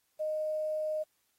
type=tone with quantisation; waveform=sine; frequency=618 Hz; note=D#5; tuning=12 cents flat; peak=-30 dBFS; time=0.19-1.04 s; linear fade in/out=20 ms; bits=10; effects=white hiss -75 dBFS RMS until 1.38 s + AAC 48 kbps